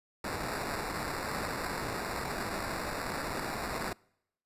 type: noise with sample-and-hold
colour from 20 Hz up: blue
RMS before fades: -36 dBFS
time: 0.24-3.93 s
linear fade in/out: 2 ms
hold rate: 3150 Hz
effects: noise-tail reverb RT60 0.8 s tail -26 dB re dry + resampled to 32000 Hz